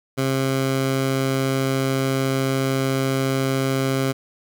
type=tone; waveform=15% pulse; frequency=133.9 Hz; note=C3; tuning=40 cents sharp; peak=-13 dBFS; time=0.17-4.13 s; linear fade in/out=20 ms; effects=none